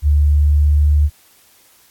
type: tone with pitch glide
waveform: sine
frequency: 73.42 to 73.93 Hz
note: D2 to D2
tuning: 0 to +12 cents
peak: -9 dBFS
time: 0.02-1.1 s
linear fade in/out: 50 ms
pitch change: +12 cents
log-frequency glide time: 0.27-0.9 s
effects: white hiss -51 dBFS RMS until 1.9 s + AAC 64 kbps